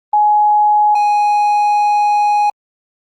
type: tone pair in turn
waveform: sine / triangle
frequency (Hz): 839 / 830.8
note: G#5 / G#5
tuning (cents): +17 / 0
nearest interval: unison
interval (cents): 17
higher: first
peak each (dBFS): -8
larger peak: neither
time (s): 0.13-0.95 / 0.95-2.5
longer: second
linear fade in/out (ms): 5
effects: Opus 32 kbps